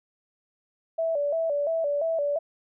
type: tone with vibrato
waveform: sine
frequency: 615 Hz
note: D#5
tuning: 20 cents flat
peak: -23 dBFS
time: 0.98-2.39 s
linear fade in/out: 10 ms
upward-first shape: square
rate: 2.9 Hz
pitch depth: 110 cents each way
effects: none